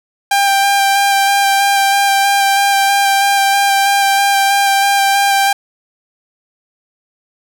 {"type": "tone with vibrato", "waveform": "sawtooth", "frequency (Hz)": 793, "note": "G5", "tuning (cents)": 20, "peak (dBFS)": -6, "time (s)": [0.31, 5.53], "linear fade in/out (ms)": 5, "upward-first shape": "square", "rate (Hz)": 3.1, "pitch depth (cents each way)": 11, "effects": []}